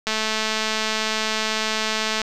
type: click train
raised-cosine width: 0.2 ms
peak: -6 dBFS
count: 469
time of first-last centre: 0.07-2.217 s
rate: 218 Hz
effects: none